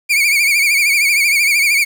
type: tone with vibrato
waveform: 40% pulse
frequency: 2298 Hz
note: D7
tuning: 38 cents flat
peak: -10 dBFS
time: 0.09-1.85 s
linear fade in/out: 20 ms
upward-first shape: sine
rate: 13 Hz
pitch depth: 90 cents each way
effects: 7-bit